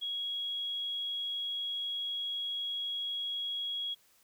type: tone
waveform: sine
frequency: 3316 Hz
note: G#7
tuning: 3 cents flat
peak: -33 dBFS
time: 0.01-3.95 s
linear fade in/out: 20 ms
effects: white hiss -66 dBFS RMS until 4.23 s